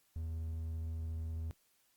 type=tone; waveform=triangle; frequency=80.9 Hz; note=E2; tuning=32 cents flat; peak=-35 dBFS; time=0.16-1.51 s; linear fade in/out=0 ms; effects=white hiss -73 dBFS RMS until 1.96 s + Opus 48 kbps